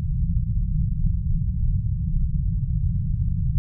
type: low-pass noise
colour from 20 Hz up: pink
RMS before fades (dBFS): -22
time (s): 0-3.58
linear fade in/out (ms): 0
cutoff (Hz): 180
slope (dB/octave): 96
effects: none